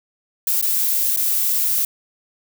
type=noise with dropouts; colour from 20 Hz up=violet; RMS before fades=-19 dBFS; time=0.47-1.85 s; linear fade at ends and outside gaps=2 ms; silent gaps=0.614-0.625 / 1.163-1.172 s; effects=none